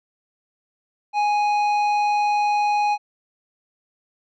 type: tone with tanh clipping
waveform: triangle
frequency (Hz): 830.6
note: G#5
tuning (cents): 0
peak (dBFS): -19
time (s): 1.13-2.98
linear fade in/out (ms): 50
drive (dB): 14
effects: none

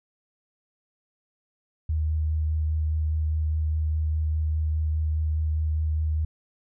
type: tone with vibrato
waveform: sine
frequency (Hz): 77.78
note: D#2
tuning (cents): 0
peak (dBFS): -22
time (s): 1.89-6.25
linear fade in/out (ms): 5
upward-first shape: sine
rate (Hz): 4.9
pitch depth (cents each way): 12
effects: none

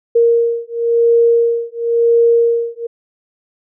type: beating tone pair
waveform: sine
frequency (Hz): 466.2 / 467.16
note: A#4 / A#4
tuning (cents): 0 / +4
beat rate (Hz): 0.96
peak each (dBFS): -13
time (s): 0.15-2.87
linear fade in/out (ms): 10
effects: none

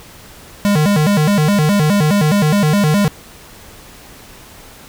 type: tone with vibrato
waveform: square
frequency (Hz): 176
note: F3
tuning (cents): +14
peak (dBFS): -11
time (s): 0.65-3.08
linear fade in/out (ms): 0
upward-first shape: square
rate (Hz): 4.8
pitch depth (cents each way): 250
effects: pink hiss -39 dBFS RMS until 4.88 s

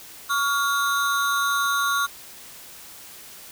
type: ring-modulated tone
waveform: square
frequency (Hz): 1265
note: D#6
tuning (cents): +28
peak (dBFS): -18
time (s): 0.29-2.07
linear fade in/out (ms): 20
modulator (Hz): 139
effects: white hiss -43 dBFS RMS until 3.51 s

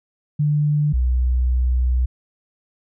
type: tone pair in turn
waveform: sine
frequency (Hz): 148.4 / 62.39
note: D3 / B1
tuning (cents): +18 / +18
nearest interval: octave + minor third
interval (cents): 1500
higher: first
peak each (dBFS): -15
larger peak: neither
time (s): 0.39-0.93 / 0.93-2.06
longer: second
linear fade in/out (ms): 10
effects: none

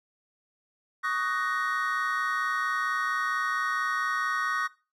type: chord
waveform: triangle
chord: D# minor seventh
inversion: third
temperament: just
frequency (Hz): 1120.1 / 1244.5 / 1493.4 / 1866.8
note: C#6 / D#6 / F#6 / A#6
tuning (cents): +18 / 0 / +16 / +2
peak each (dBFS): -30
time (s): 1.03-4.68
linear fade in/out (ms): 20
effects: noise-tail reverb RT60 0.3 s tail -18 dB re dry

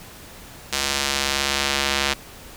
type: tone with band-pass filter sweep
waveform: square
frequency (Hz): 69.3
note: C#2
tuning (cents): 0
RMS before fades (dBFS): -23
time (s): 0.72-2.14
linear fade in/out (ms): 10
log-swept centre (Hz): 5300 to 3500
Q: 0.82
effects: pink hiss -42 dBFS RMS until 2.56 s

